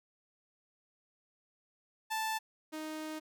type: tone pair in turn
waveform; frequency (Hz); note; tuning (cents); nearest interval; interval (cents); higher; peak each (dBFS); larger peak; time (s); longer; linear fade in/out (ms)
sawtooth; 880 / 311.1; A5 / D#4; 0 / 0; octave + tritone; 1800; first; -29 / -35; first; 2.1-2.39 / 2.72-3.2; second; 20
effects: none